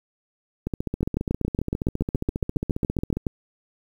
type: two click trains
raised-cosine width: 3 ms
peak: -13 / -10 dBFS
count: 38 / 17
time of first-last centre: 0.67-3.17 / 1.03-3.268 s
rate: 14.8 / 7.15 Hz
effects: 8-bit